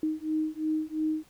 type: beating tone pair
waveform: sine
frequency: 310.3 / 313.2 Hz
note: D#4 / D#4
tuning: -5 / +11 cents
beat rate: 2.9 Hz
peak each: -30 dBFS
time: 0.03-1.24 s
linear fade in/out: 2 ms
effects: pink hiss -60 dBFS RMS until 1.29 s